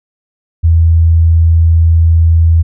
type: tone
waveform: sine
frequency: 82.41 Hz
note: E2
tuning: in tune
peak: -4 dBFS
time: 0.63-2.63 s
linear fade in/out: 20 ms
effects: none